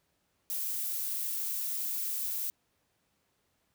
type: noise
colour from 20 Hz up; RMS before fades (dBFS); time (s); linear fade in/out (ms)
violet; -34; 0.5-2.5; 0
effects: pink hiss -75 dBFS RMS until 3.74 s + high-pass 60 Hz 12 dB/octave